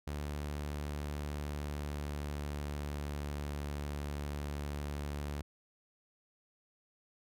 sawtooth tone with pitch glide, 73.42 to 72.62 Hz, D2 to D2, 0 to -19 cents, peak -33 dBFS, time 0.07-5.42 s, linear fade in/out 5 ms, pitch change -19 cents, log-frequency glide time 1.32-3.6 s, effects none

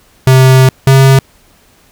square tone pair in turn, 130.81 / 134.41 Hz, C3 / C3, 0 / +47 cents, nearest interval unison, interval 47 cents, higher second, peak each -3 dBFS, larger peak neither, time 0.27-0.69 / 0.87-1.19 s, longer first, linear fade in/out 2 ms, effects pink hiss -47 dBFS RMS until 1.91 s

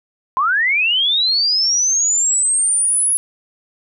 sine linear sweep, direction up, 1000 to 10600 Hz, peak -13 dBFS, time 0.37-3.17 s, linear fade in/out 0 ms, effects none

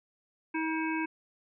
harmonic tone with a mistuned harmonic, 319.3 Hz, D#4, 45 cents sharp, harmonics 1 / 3 / 5 / 7 / 8, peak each -31 / -36 / -38 / -39 / -40 dBFS, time 0.54-1.06 s, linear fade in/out 10 ms, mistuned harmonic 8, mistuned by +17 cents, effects none

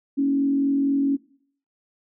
sine tone with frequency modulation, 277.2 Hz, C#4, in tune, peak -18 dBFS, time 0.17-1.17 s, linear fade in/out 20 ms, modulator 44.2 Hz, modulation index 0.42, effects noise-tail reverb RT60 0.6 s tail -22 dB re dry

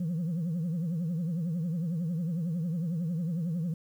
sine tone with vibrato, 168.2 Hz, E3, 35 cents sharp, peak -26 dBFS, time 0-3.74 s, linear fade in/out 5 ms, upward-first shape triangle, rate 11 Hz, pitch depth 170 cents each way, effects tanh soft clip ceiling -27 dBFS + 10-bit

